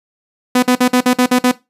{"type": "tone bursts", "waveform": "sawtooth", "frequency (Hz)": 250.1, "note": "B3", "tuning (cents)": 22, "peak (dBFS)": -5, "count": 8, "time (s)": [0.55, 1.515], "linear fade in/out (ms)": 5, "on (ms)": 76, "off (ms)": 51, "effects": ["noise-tail reverb RT60 0.2 s tail -17 dB re dry", "resampled to 32000 Hz"]}